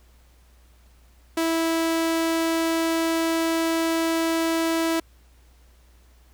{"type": "tone", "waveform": "sawtooth", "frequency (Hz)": 328, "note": "E4", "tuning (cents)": -9, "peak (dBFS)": -17, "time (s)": [1.37, 5], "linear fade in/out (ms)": 5, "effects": ["added 60 Hz sine -52 dBFS peak until 6.33 s", "pink hiss -61 dBFS RMS until 6.33 s"]}